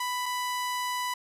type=tone pair in turn; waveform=sawtooth; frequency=992 / 992 Hz; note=B5 / B5; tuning=+7 / +7 cents; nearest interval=unison; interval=0 cents; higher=neither; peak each=-25 dBFS; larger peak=neither; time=0-0.26 / 0.26-1.14 s; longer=second; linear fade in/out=5 ms; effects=resampled to 32000 Hz